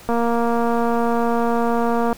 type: click train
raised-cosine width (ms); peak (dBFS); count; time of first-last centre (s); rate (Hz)
1; -8; 478; 0.09-2.128; 234
effects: pink hiss -43 dBFS RMS until 2.17 s